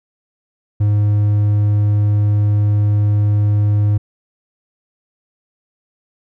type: tone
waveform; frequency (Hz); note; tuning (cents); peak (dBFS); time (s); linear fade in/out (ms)
triangle; 103.83; G#2; 0; -9; 0.8-3.98; 10
effects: none